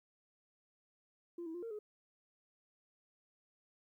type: tone with pitch steps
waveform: sine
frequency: 344.2 / 324.1 / 350.4 / 458.9 / 421.8 Hz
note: F4 / E4 / F4 / A#4 / G#4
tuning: -25 / -29 / +6 / -27 / +27 cents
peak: -40 dBFS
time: 1.38-1.79 s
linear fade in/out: 5 ms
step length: 82 ms
effects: tanh soft clip ceiling -38 dBFS + 13-bit